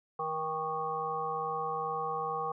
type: harmonic tone with a mistuned harmonic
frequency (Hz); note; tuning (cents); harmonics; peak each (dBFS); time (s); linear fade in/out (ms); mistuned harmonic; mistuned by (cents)
158.1; D#3; +28; 1 / 3 / 5 / 7 / 8; -47 / -38 / -36 / -35 / -42; 0.19-2.52; 5; 8; -78
effects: none